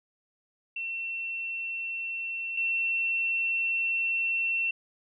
sine tone pair in turn, 2705 / 2705 Hz, E7 / E7, +44 / +44 cents, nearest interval unison, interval 0 cents, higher neither, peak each -31 / -25 dBFS, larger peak second, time 0.76-2.57 / 2.57-4.71 s, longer second, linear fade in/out 5 ms, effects none

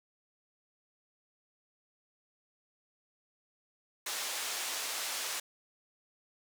white band-pass noise, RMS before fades -37 dBFS, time 4.06-5.4 s, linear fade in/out 5 ms, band 530 to 8500 Hz, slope 12 dB/octave, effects none

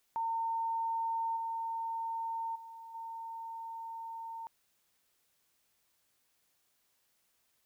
sine tone with level steps, 910 Hz, A#5, 42 cents flat, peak -31 / -34 / -46 / -40 dBFS, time 0.16-4.47 s, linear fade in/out 0 ms, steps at 1.36 / 2.55 / 2.94 s, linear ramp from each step 10 ms, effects white hiss -75 dBFS RMS until 7.65 s

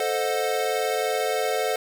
square chord, A diminished seventh, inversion none, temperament equal with one note detuned, 440 / 523.3 / 622.3 / 729 Hz, A4 / C5 / Eb5 / Gb5, 0 / 0 / 0 / -26 cents, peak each -28 / -29 / -31 / -29 dBFS, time 0-1.76 s, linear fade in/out 2 ms, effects none

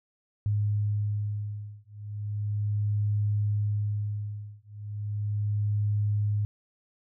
sine beating tone pair, 103.83 / 104.19 Hz, G#2 / G#2, 0 / +6 cents, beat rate 0.36 Hz, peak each -29 dBFS, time 0.46-6.45 s, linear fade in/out 0 ms, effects none

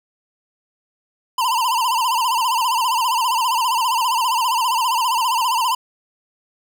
square tone with vibrato, 964 Hz, B5, 42 cents flat, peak -17 dBFS, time 1.38-5.75 s, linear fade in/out 5 ms, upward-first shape sine, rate 15 Hz, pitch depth 130 cents each way, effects none

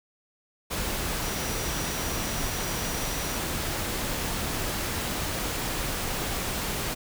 sine tone in noise, 5810 Hz, F#8, 32 cents flat, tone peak -40 dBFS, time 1.21-3.39 s, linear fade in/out 20 ms, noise pink, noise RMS -30 dBFS, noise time 0.7-6.95 s, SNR -13 dB, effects none

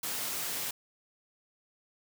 white high-pass noise, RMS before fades -35 dBFS, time 0.03-0.71 s, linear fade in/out 5 ms, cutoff 100 Hz, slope 12 dB/octave, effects none

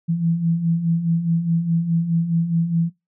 sine beating tone pair, 163.5 / 168.3 Hz, E3 / E3, -14 / +36 cents, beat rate 4.8 Hz, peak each -25 / -18 dBFS, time 0.08-2.9 s, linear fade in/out 20 ms, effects noise-tail reverb RT60 0.2 s tail -20 dB re dry

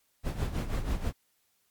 brown noise with tremolo, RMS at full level -28 dBFS, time 0.23-1.13 s, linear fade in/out 50 ms, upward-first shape sine, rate 6.2 Hz, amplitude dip 70%, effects white hiss -72 dBFS RMS until 1.7 s + MP3 96 kbps

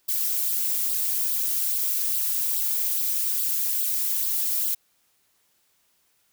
violet noise with flanger, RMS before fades -25 dBFS, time 0.08-4.75 s, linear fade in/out 10 ms, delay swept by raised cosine 0.22 to 3.52 ms, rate 2.4 Hz, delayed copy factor +0.6, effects white hiss -67 dBFS RMS until 6.32 s

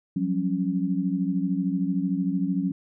sine tone cluster, 177.9 / 191.1 / 275.9 Hz, F3 / G3 / C#4, +32 / -44 / -8 cents, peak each -27 dBFS, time 0.16-2.72 s, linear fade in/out 5 ms, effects none

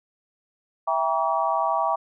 sine chord, E diminished seventh, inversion none, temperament just, 659.3 / 791.1 / 949.3 / 1139.2 Hz, E5 / G5 / Bb5 / Db6, 0 / +16 / +31 / +47 cents, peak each -26 dBFS, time 0.87-1.96 s, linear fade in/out 10 ms, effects none

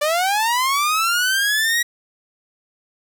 sawtooth linear sweep, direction up, 578 to 1920 Hz, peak -13 dBFS, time 0.01-1.83 s, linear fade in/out 10 ms, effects none

